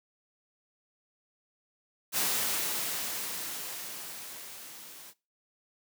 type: noise with level ramp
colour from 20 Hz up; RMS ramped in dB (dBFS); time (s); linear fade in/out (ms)
white; -28 to -49; 2.12-5.14; 50
effects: noise-tail reverb RT60 0.3 s tail -22 dB re dry + high-pass 150 Hz 12 dB/octave